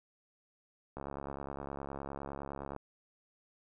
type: click train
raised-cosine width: 1 ms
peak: -27 dBFS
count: 126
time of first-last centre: 0.97-2.763 s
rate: 69.7 Hz
effects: none